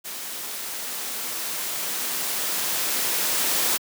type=noise with level ramp; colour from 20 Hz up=white; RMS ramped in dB=-34 to -22 dBFS; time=0.04-3.78 s; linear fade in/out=20 ms; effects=high-pass 200 Hz 12 dB/octave